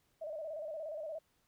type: tone with vibrato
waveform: sine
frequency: 621 Hz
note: D#5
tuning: 3 cents flat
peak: -39 dBFS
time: 0.21-1.19 s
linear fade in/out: 10 ms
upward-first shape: square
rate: 17 Hz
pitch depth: 73 cents each way
effects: pink hiss -75 dBFS RMS until 1.47 s